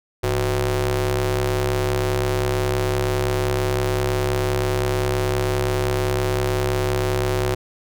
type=ring-modulated tone; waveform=sawtooth; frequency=135.4 Hz; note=C#3; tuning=40 cents flat; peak=-12 dBFS; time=0.23-7.55 s; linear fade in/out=10 ms; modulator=236 Hz; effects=none